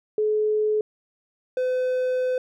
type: tone pair in turn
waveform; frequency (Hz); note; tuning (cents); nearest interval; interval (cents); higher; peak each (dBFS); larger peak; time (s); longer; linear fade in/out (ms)
sine / triangle; 427.2 / 508; G#4 / B4; +49 / +49; minor third; 300; second; -19; neither; 0.18-0.81 / 1.57-2.38; second; 2
effects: none